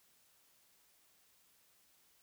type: silence
effects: white hiss -70 dBFS RMS until 2.22 s